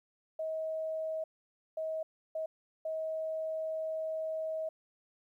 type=tone bursts at uneven times; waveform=sine; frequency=636 Hz; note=D#5; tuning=38 cents sharp; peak=-33 dBFS; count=4; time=0.39-1.24 / 1.77-2.03 / 2.35-2.46 / 2.85-4.69 s; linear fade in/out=5 ms; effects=12-bit